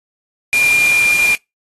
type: tone in noise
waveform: sine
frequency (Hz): 2401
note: D7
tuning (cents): +38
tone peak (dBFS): -10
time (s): 0.53-1.35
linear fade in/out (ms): 0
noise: white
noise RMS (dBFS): -22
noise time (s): 0.53-1.35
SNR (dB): +9
effects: noise-tail reverb RT60 0.2 s tail -26 dB re dry + AAC 32 kbps